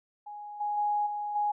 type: tone with level steps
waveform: sine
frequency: 830.6 Hz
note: G#5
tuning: in tune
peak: -39 / -28 / -25 / -31 / -25 dBFS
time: 0.26-1.52 s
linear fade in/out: 10 ms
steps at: 0.6 / 0.77 / 1.06 / 1.35 s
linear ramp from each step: 10 ms
effects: none